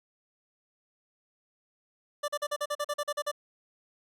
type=tone bursts; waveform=25% pulse; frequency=587.3 Hz; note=D5; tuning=in tune; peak=-25 dBFS; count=12; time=2.23-3.316 s; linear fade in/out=10 ms; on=52 ms; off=42 ms; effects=resampled to 32000 Hz